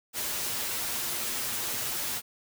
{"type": "noise with comb filter", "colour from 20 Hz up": "white", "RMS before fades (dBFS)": -32, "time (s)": [0.13, 2.22], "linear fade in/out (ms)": 50, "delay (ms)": 8.4, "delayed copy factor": 0.55, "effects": []}